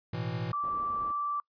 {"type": "chord", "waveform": "square", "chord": "A suspended second", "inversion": "none", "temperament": "equal", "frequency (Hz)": [110, 123.47, 164.81], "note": ["A2", "B2", "E3"], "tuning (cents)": [0, 0, 0], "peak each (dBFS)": -37, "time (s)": [0.13, 0.52], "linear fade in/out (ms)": 5}
{"type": "tone", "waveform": "sine", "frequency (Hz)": 1166, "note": "D6", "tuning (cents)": -13, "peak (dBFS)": -29, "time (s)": [0.53, 1.4], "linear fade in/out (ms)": 2}
{"type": "low-pass noise", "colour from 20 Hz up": "white", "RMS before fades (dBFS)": -48, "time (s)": [0.63, 1.12], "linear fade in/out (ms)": 10, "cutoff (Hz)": 530, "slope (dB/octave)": 12}
{"effects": ["noise-tail reverb RT60 0.1 s tail -25 dB re dry", "resampled to 11025 Hz"]}